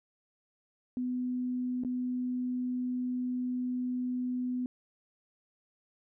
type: tone with dropouts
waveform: sine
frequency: 250 Hz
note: B3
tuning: 21 cents sharp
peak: -30 dBFS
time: 0.97-4.66 s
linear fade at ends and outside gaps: 1 ms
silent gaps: 1.836-1.848 s
effects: none